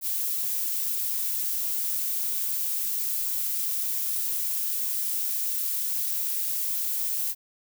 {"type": "noise", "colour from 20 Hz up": "violet", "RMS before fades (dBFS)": -28, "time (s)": [0.01, 7.35], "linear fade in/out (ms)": 50, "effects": []}